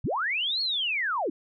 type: linear two-way sweep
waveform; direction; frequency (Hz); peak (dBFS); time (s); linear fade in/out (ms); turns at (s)
sine; up then down; 51 to 4385 to 255.2; -25; 0.04-1.3; 5; 0.61
effects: none